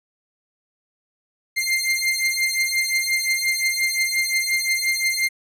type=beating tone pair; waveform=sawtooth; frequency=2099 / 2104.7 Hz; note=C7 / C7; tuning=+5 / +10 cents; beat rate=5.7 Hz; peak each=-19 dBFS; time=1.56-5.29 s; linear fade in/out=20 ms; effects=resampled to 32000 Hz